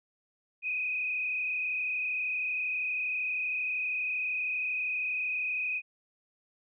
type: tone with frequency modulation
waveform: sine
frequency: 2499 Hz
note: D#7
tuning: 7 cents sharp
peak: -29 dBFS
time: 0.62-5.82 s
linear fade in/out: 50 ms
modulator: 32.7 Hz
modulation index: 1.8
effects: none